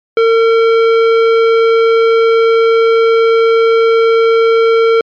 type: tone with hard clipping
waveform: sine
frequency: 454.7 Hz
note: A#4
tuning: 43 cents flat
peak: -8 dBFS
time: 0.17-5.01 s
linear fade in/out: 2 ms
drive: 14 dB
effects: low-pass 4000 Hz 12 dB/octave + MP3 64 kbps